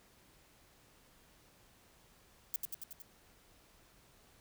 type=noise with echo; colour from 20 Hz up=violet; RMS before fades=-35 dBFS; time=2.54-2.56 s; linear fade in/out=0 ms; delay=92 ms; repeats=5; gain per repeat=-3 dB; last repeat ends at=3.02 s; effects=pink hiss -65 dBFS RMS until 4.4 s